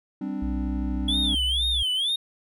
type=chord; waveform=triangle; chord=G suspended fourth; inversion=none; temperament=just; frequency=196 / 261.3 / 294 Hz; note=G3 / C4 / D4; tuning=0 / -2 / +2 cents; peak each=-30 dBFS; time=0.21-1.35 s; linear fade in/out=5 ms
type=tone with pitch glide; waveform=sine; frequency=61.74 to 62.6 Hz; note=B1 to B1; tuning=0 to +24 cents; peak=-27 dBFS; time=0.42-1.83 s; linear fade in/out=5 ms; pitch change=+24 cents; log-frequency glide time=0.75-1.72 s
type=tone with vibrato; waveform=triangle; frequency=3322 Hz; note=G#7; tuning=in tune; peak=-21 dBFS; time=1.08-2.16 s; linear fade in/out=5 ms; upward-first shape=sine; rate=2.1 Hz; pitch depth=190 cents each way
effects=none